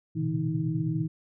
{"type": "tone cluster", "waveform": "sine", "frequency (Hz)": [116.6, 126.1, 141.1, 160.8, 316.3], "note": ["A#2", "B2", "C#3", "E3", "D#4"], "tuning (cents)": [1, 36, 31, -43, 29], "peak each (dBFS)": [-34, -35, -35, -28, -33], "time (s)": [0.15, 1.08], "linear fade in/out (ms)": 20, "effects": []}